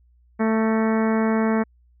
harmonic tone with a mistuned harmonic, 221.5 Hz, A3, 12 cents sharp, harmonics 1 / 2 / 3 / 4 / 5 / 6 / 7 / 8 / 9 / 10, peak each -19 / -25 / -29 / -31 / -33 / -35 / -36 / -37 / -38 / -39 dBFS, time 0.39-1.64 s, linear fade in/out 20 ms, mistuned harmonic 9, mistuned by -56 cents, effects added 60 Hz sine -54 dBFS peak until 2 s

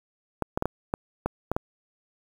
clicks, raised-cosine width 1 ms, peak -11 dBFS, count 8, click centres 0.423 / 0.575 / 0.624 / 0.656 / 0.939 / 1.26 / 1.516 / 1.565 s, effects 7-bit

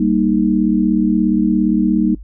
sine chord, Eb major, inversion first, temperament equal, 196 / 233.1 / 311.1 Hz, G3 / Bb3 / Eb4, 0 / 0 / 0 cents, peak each -16 dBFS, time 0-2.15 s, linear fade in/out 5 ms, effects noise-tail reverb RT60 0.1 s tail -22 dB re dry + added 50 Hz sine -31 dBFS peak until 2.23 s

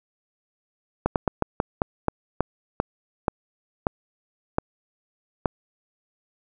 slowing click train, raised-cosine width 1 ms, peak -6 dBFS, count 13, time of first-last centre 1.06-5.458 s, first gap 98 ms, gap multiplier 1.22, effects none

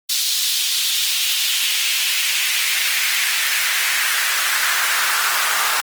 pink noise with high-pass filter sweep, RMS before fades -19 dBFS, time 0.09-5.81 s, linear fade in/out 10 ms, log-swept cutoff 4000 to 1200 Hz, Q 2, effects Opus 24 kbps

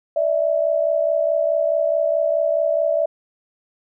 sine tone pair together, 587.3 / 652 Hz, D5 / E5, 0 / -19 cents, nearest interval major second, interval 181 cents, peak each -19 dBFS, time 0.16-3.06 s, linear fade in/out 5 ms, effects none

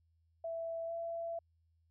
sine tone with pitch glide, 662 to 670.9 Hz, E5 to E5, +7 to +30 cents, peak -37 dBFS, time 0.44-1.39 s, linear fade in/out 5 ms, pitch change +23 cents, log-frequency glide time 0.86-0.92 s, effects added 82 Hz sine -70 dBFS peak until 1.9 s

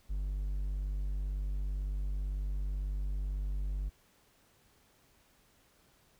triangle tone, 49 Hz, G1, in tune, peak -30 dBFS, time 0.09-3.9 s, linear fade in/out 20 ms, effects pink hiss -67 dBFS RMS until 6.19 s

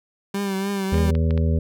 30% pulse tone with vibrato, 196.1 Hz, G3, 1 cent sharp, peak -20 dBFS, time 0.34-1.11 s, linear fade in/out 5 ms, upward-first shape triangle, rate 3.4 Hz, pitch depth 54 cents each way
harmonic tone, 81 Hz, E2, 30 cents flat, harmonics 1 / 2 / 3 / 5 / 6 / 7, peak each -18 / -24 / -28 / -32 / -34 / -35 dBFS, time 0.92-1.59 s, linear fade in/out 5 ms
clicks, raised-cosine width 0.3 ms, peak -19 dBFS, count 5, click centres 0.943 / 0.981 / 1.152 / 1.308 / 1.377 s
effects none

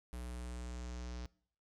square tone with low-pass filter sweep, 60.9 Hz, B1, 24 cents flat, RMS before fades -44 dBFS, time 0.13-1.26 s, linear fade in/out 0 ms, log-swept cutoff 11000 to 5400 Hz, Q 2.5, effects noise-tail reverb RT60 0.6 s tail -23 dB re dry

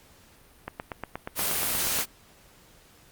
click train, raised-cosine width 0.5 ms, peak -17 dBFS, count 12, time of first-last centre 0.68-1.988 s, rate 8.41 Hz
white noise, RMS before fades -27 dBFS, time 1.35-2.06 s, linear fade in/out 50 ms
effects pink hiss -56 dBFS RMS until 3.11 s + Opus 48 kbps

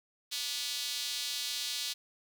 square tone with high-pass filter, 132.3 Hz, C3, 20 cents sharp, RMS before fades -36 dBFS, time 0.31-1.94 s, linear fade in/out 20 ms, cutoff 3900 Hz, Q 2.3, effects none

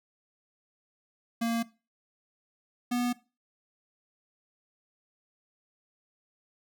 square tone pair in turn, 231 / 244.2 Hz, A#3 / B3, -16 / -19 cents, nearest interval minor second, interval 97 cents, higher second, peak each -27 dBFS, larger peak neither, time 1.41-1.63 / 2.91-3.13 s, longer neither, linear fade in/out 10 ms, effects noise-tail reverb RT60 0.3 s tail -19 dB re dry

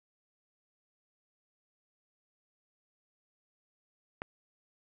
click, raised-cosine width 0.5 ms, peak -21 dBFS, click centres 4.219 s, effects none

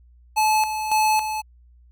square tone with tremolo, 863 Hz, A5, 34 cents flat, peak -17 dBFS, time 0.36-1.42 s, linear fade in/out 20 ms, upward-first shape square, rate 1.8 Hz, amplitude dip 60%, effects added 60 Hz sine -49 dBFS peak until 1.91 s

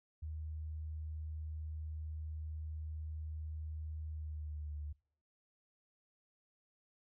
sine tone with pitch glide, 77.78 to 74.22 Hz, D#2 to D2, 0 to +19 cents, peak -40 dBFS, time 0.22-4.93 s, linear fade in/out 10 ms, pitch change -81 cents, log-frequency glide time 4.11-4.79 s, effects noise-tail reverb RT60 0.5 s tail -25 dB re dry

